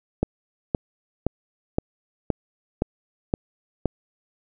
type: click train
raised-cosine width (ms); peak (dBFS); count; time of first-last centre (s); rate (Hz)
2; -7; 8; 0.23-3.857; 1.93
effects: none